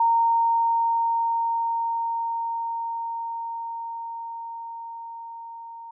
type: tone with level ramp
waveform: sine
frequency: 923 Hz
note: A#5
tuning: 17 cents flat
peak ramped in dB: -16 to -37 dBFS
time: 0-5.91 s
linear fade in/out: 5 ms
effects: none